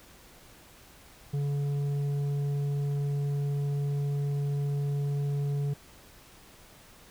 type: tone with tanh clipping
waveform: triangle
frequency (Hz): 142.5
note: C#3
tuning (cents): +48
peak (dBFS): -28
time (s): 1.33-5.74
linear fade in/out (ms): 10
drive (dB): 11
effects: pink hiss -54 dBFS RMS until 7.1 s